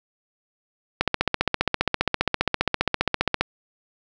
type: click train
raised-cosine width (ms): 0.3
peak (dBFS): -3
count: 37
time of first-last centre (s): 1.01-3.41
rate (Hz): 15
effects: none